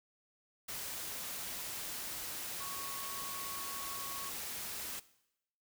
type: tone in noise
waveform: sine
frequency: 1108.7 Hz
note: C#6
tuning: in tune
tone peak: -45 dBFS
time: 2.6-4.3 s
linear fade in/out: 10 ms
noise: white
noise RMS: -42 dBFS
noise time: 0.68-5 s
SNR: -6 dB
effects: noise-tail reverb RT60 0.8 s tail -18 dB re dry